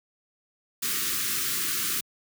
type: band-stop noise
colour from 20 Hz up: white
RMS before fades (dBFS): -28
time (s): 0.82-2.01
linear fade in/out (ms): 10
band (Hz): 420 to 1100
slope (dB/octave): 96
effects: high-pass 100 Hz 12 dB/octave